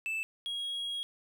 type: tone pair in turn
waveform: triangle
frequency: 2637 / 3299 Hz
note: E7 / G#7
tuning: 0 / -12 cents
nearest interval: major third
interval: 388 cents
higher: second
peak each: -30 / -32 dBFS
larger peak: first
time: 0.06-0.23 / 0.46-1.03 s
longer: second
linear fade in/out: 0 ms
effects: none